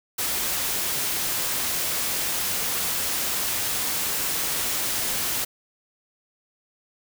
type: noise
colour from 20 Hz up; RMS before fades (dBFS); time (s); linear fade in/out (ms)
white; -26; 0.18-5.45; 10
effects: none